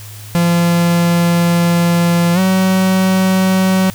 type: tone with pitch glide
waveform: 45% pulse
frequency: 171.7 to 188.32 Hz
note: F3 to F#3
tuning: -29 to +31 cents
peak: -10 dBFS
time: 0.35-3.9 s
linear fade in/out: 0 ms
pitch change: +160 cents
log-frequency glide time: 2.34-2.39 s
effects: added 105 Hz sine -31 dBFS peak until 3.94 s + white hiss -36 dBFS RMS until 3.94 s